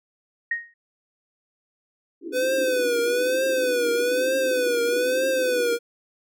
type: tone with exponential decay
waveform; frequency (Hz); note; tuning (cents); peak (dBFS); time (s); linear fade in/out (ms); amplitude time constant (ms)
sine; 1867; A#6; +2; -19; 0.51-0.74; 5; 48
type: band-pass noise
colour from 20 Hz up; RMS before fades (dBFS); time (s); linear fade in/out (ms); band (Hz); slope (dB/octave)
white; -33; 2.21-5.78; 50; 270 to 410; 96
type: tone with vibrato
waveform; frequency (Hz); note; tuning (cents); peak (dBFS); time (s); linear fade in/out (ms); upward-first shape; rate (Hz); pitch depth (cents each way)
square; 500; B4; +21; -21; 2.32-5.79; 50; triangle; 1.1; 110
effects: none